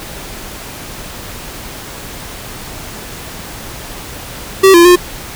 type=tone with pitch steps; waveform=square; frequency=384.8 / 342.8 / 356.2 Hz; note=G4 / F4 / F4; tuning=-32 / -32 / +34 cents; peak=-3 dBFS; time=4.63-4.96 s; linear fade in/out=10 ms; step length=110 ms; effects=pink hiss -28 dBFS RMS until 5.35 s